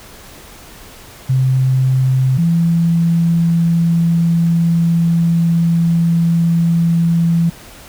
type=tone pair in turn; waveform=sine; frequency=130.81 / 167.83 Hz; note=C3 / E3; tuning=0 / +31 cents; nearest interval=major third; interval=431 cents; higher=second; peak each=-10 dBFS; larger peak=neither; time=1.29-2.38 / 2.38-7.5 s; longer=second; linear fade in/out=10 ms; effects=pink hiss -38 dBFS RMS until 7.88 s